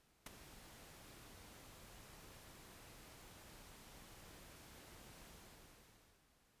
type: noise with ADSR envelope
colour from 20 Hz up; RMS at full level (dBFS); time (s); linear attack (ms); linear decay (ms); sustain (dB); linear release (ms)
pink; -45; 0.26-6.28; 5; 13; -14; 1000
effects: pink hiss -74 dBFS RMS until 6.6 s + resampled to 32000 Hz